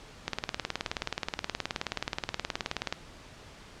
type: click train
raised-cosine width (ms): 0.2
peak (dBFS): -12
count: 51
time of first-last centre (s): 0.28-2.926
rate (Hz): 18.9
effects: pink hiss -50 dBFS RMS until 3.8 s + low-pass 6000 Hz 12 dB/octave